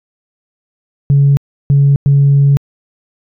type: tone bursts at uneven times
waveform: sine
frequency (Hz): 140.4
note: C#3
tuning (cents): +22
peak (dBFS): -4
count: 3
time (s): 1.1-1.37 / 1.7-1.96 / 2.06-2.57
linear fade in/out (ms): 0
effects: tanh soft clip ceiling -2 dBFS